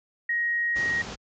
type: tone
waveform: sine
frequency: 1884 Hz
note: A#6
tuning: 18 cents sharp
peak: -23 dBFS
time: 0.29-1.02 s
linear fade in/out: 5 ms
type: low-pass noise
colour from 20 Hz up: pink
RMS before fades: -37 dBFS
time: 0.75-1.16 s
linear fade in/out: 20 ms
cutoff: 7200 Hz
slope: 96 dB/octave
effects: high-pass 60 Hz 12 dB/octave